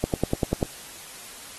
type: click train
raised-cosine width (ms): 2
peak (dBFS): -8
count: 7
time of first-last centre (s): 0.04-0.628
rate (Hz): 10.2
effects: white hiss -42 dBFS RMS until 1.58 s + AAC 32 kbps